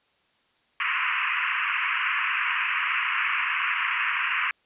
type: band-pass noise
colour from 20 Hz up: white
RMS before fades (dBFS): -26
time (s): 0.8-4.51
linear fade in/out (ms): 2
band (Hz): 1000 to 2800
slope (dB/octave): 96
effects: white hiss -66 dBFS RMS until 4.65 s + resampled to 8000 Hz